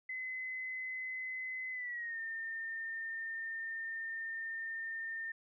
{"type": "tone with pitch glide", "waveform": "sine", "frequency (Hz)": [2034, 1812.1], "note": ["C7", "A#6"], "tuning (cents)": [-50, -49], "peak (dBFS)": -38, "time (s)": [0.09, 5.32], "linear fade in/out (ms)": 5, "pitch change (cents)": -199, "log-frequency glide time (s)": [1.72, 2.19], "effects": []}